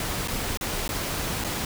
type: noise with dropouts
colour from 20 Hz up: pink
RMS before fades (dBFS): -29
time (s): 0-1.65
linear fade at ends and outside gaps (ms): 2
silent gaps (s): 0.276-0.282 / 0.573-0.61 / 0.879-0.89 / 1.44-1.445
effects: none